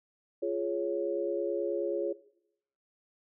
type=chord; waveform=sine; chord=Db major; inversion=first; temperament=just; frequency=346.5 / 415.8 / 554.4 Hz; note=F4 / Ab4 / Db5; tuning=-14 / +2 / 0 cents; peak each=-33 dBFS; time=0.42-2.13 s; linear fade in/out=10 ms; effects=noise-tail reverb RT60 0.7 s tail -17 dB re dry

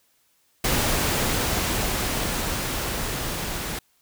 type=noise with level ramp; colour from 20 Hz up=pink; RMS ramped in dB=-22 to -30 dBFS; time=0.64-3.79 s; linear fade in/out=5 ms; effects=white hiss -65 dBFS RMS until 4.01 s

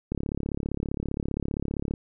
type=click train; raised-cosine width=3 ms; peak=-16 dBFS; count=65; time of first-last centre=0.12-1.938 s; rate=35.2 Hz; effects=none

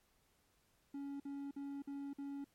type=tone bursts; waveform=triangle; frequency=280.2 Hz; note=C#4; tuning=19 cents sharp; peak=-40 dBFS; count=5; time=0.94-2.444 s; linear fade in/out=5 ms; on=260 ms; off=51 ms; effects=pink hiss -75 dBFS RMS until 2.54 s + MP3 64 kbps

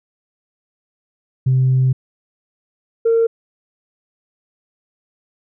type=tone pair in turn; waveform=sine; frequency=130 / 457.5 Hz; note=C3 / A#4; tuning=-11 / -32 cents; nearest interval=octave + minor seventh; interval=2179 cents; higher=second; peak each=-10 / -10 dBFS; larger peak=neither; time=1.46-1.93 / 3.05-3.27 s; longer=first; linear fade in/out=10 ms; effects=tanh soft clip ceiling -8 dBFS

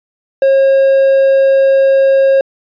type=tone; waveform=triangle; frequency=541 Hz; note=C#5; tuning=42 cents flat; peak=-4 dBFS; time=0.42-2.41 s; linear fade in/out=2 ms; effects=resampled to 11025 Hz

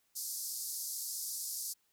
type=band-pass noise; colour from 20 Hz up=white; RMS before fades=-40 dBFS; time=0.15-1.74 s; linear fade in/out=20 ms; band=4600 to 14000 Hz; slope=48 dB/octave; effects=white hiss -75 dBFS RMS until 1.92 s

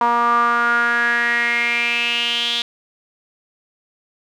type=tone with band-pass filter sweep; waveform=sawtooth; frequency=237.1 Hz; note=A#3; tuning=30 cents sharp; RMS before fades=-18 dBFS; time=0.01-2.62 s; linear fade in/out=2 ms; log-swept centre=1000 to 3500 Hz; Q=7; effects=none

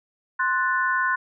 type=chord; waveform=sine; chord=F# diminished; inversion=second; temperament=equal; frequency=1046.5 / 1480 / 1760 Hz; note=C6 / F#6 / A6; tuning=0 / 0 / 0 cents; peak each=-24 / -23 / -27 dBFS; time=0.39-1.16 s; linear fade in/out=10 ms; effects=none

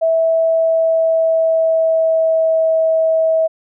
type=tone with pitch glide; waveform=sine; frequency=653 to 645.1 Hz; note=E5 to E5; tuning=-17 to -38 cents; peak=-11 dBFS; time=0.01-3.48 s; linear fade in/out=20 ms; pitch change=-21 cents; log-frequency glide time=0.48-2.73 s; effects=none

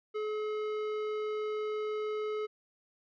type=tone with tanh clipping; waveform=sine; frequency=426.9 Hz; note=G#4; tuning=48 cents sharp; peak=-34 dBFS; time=0.14-2.47 s; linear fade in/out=20 ms; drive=14 dB; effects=none

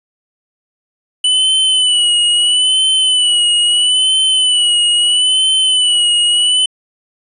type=tone with vibrato; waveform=square; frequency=2976 Hz; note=F#7; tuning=9 cents sharp; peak=-10 dBFS; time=1.24-6.66 s; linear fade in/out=5 ms; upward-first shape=sine; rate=0.76 Hz; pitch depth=56 cents each way; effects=resampled to 24000 Hz

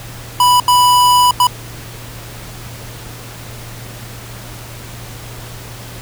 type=tone bursts at uneven times; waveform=square; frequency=987.8 Hz; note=B5; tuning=in tune; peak=-8 dBFS; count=3; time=0.4-0.6 / 0.68-1.31 / 1.4-1.47 s; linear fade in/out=2 ms; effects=added 117 Hz sine -32 dBFS peak until 6.01 s + pink hiss -33 dBFS RMS until 6.01 s

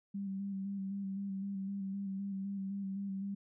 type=tone with vibrato; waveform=sine; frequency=196 Hz; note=G3; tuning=in tune; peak=-36 dBFS; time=0.14-3.35 s; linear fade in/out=10 ms; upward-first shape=square; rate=3.9 Hz; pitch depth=25 cents each way; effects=none

